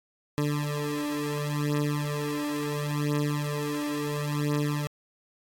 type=beating tone pair; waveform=20% pulse; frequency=146.83 / 147.55 Hz; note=D3 / D3; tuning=0 / +8 cents; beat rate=0.72 Hz; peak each=-25 dBFS; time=0.38-4.87 s; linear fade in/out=0 ms; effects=AAC 64 kbps